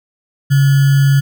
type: tone with sample-and-hold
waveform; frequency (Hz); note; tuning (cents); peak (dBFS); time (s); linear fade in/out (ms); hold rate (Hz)
sine; 138.59; C#3; 0; -7; 0.5-1.21; 20; 1575
effects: none